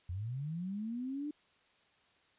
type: linear sweep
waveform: sine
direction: up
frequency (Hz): 82.41 to 302.8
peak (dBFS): -36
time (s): 0.09-1.31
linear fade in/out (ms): 5
effects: white hiss -69 dBFS RMS until 2.38 s + resampled to 8000 Hz